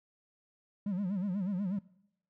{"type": "tone with vibrato", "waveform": "triangle", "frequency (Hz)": 191.9, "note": "G3", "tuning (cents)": -37, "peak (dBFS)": -28, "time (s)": [0.86, 1.79], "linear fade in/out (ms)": 5, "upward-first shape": "sine", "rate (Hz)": 8.2, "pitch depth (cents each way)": 150, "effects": ["noise-tail reverb RT60 0.8 s tail -22 dB re dry", "tanh soft clip ceiling -24 dBFS"]}